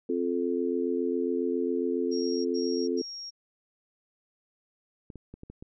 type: chord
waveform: sine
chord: F major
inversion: second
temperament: just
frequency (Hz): 261.9 / 349.2 / 436.5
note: C4 / F4 / A4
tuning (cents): +2 / 0 / -14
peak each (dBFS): -30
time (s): 0.09-3.02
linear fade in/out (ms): 5
type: tone bursts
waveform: sine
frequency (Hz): 5580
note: F8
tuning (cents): -2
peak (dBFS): -37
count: 3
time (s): 2.11-3.308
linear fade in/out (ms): 20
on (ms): 340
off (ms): 89
type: clicks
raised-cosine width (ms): 3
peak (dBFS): -30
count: 6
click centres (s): 5.102 / 5.157 / 5.34 / 5.434 / 5.5 / 5.625
effects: none